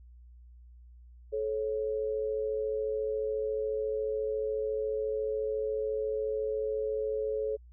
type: tone pair together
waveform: sine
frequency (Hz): 432.9 / 547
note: A4 / C#5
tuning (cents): -28 / -23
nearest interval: major third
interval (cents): 405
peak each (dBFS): -30 / -35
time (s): 1.32-7.57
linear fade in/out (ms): 20
effects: added 60 Hz sine -50 dBFS peak until 7.72 s